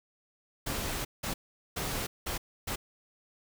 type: noise bursts at uneven times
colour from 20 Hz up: pink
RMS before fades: -34 dBFS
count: 5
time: 0.66-1.05 / 1.23-1.34 / 1.76-2.07 / 2.26-2.38 / 2.67-2.76 s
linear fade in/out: 10 ms
effects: none